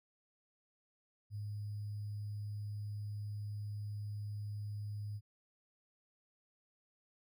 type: tone with sample-and-hold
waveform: sine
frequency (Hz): 103.83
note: G#2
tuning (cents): 0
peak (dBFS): -39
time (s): 1.3-5.21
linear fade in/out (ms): 50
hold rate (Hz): 4900
effects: none